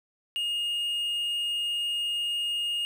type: tone with quantisation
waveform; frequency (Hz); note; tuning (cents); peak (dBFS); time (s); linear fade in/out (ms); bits
triangle; 2849; F7; +34; -25; 0.36-2.85; 0; 9
effects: none